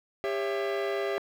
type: chord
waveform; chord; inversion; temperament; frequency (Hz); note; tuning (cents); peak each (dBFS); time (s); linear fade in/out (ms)
45% pulse; C# diminished; second; just; 399.1 / 554.4 / 665.2; G4 / C#5 / E5; +31 / 0 / +16; -30 / -35 / -34; 0.24-1.18; 0
effects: low-pass 3000 Hz 12 dB/octave + 9-bit